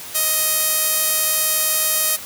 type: tone with band-pass filter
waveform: sawtooth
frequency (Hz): 627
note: D#5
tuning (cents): +13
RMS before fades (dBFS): -19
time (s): 0.14-2.17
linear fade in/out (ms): 20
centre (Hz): 12000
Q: 1.5
effects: white hiss -34 dBFS RMS until 2.25 s